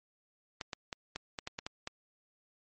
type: clicks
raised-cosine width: 0.2 ms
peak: -20 dBFS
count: 9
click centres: 0.612 / 0.732 / 0.928 / 1.16 / 1.388 / 1.474 / 1.589 / 1.665 / 1.874 s
effects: MP3 32 kbps